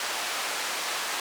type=band-pass noise; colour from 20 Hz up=pink; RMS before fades=-31 dBFS; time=0-1.2 s; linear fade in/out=2 ms; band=760 to 8600 Hz; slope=12 dB/octave; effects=none